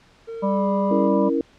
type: tone with pitch glide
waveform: triangle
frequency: 456.2 to 415.9 Hz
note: A#4 to G#4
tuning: -37 to +2 cents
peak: -28 dBFS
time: 0.27-1.09 s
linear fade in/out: 20 ms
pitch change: -161 cents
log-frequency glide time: 0.43-0.69 s
type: harmonic tone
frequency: 197 Hz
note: G3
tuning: 9 cents sharp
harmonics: 1 / 3 / 5 / 6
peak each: -21 / -23 / -26 / -39 dBFS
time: 0.42-1.3 s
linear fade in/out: 20 ms
type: chord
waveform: sine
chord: A# diminished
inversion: first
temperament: equal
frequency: 277.2 / 329.6 / 466.2 Hz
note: C#4 / E4 / A#4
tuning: 0 / 0 / 0 cents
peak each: -23 dBFS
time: 0.91-1.41 s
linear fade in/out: 2 ms
effects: pink hiss -54 dBFS RMS until 1.58 s + low-pass 5000 Hz 12 dB/octave